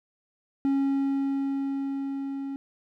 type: tone with level ramp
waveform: triangle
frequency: 274.6 Hz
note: C#4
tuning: 16 cents flat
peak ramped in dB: -19 to -29 dBFS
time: 0.65-2.56 s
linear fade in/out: 0 ms
effects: none